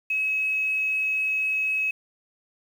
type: tone with quantisation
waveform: sine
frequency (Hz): 2564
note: E7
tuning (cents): -49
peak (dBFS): -22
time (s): 0.1-1.91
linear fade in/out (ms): 5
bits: 8
effects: none